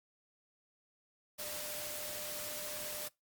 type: tone in noise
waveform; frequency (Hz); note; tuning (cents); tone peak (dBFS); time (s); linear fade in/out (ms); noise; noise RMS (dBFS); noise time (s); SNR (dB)
sine; 598; D5; +31; -48; 1.38-3.09; 20; white; -42; 1.38-3.09; -9
effects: noise-tail reverb RT60 0.2 s tail -23 dB re dry + Opus 48 kbps